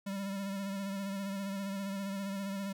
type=tone with vibrato; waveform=square; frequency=196.7 Hz; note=G3; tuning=6 cents sharp; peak=-36 dBFS; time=0.06-2.73 s; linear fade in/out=10 ms; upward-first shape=sine; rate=15 Hz; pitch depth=36 cents each way; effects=none